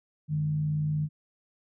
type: tone with frequency modulation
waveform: sine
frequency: 151.2 Hz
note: D#3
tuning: 49 cents flat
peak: -25 dBFS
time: 0.28-1.09 s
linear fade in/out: 50 ms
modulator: 56.9 Hz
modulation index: 0.27
effects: none